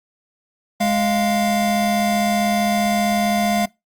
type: tone pair together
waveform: square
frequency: 207.7 / 698.5 Hz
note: G#3 / F5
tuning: 0 / 0 cents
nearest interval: octave + major sixth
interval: 2100 cents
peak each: -20 dBFS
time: 0.8-3.66 s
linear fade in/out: 10 ms
effects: noise-tail reverb RT60 0.2 s tail -22 dB re dry + Opus 48 kbps